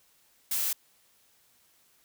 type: noise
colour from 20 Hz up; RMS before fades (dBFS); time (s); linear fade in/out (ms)
blue; -29; 0.51-0.73; 5
effects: white hiss -65 dBFS RMS until 2.04 s